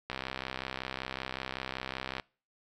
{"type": "click train", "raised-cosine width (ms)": 0.3, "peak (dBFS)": -19, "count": 138, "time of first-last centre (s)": [0.1, 2.198], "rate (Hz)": 65.3, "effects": ["noise-tail reverb RT60 0.4 s tail -25 dB re dry"]}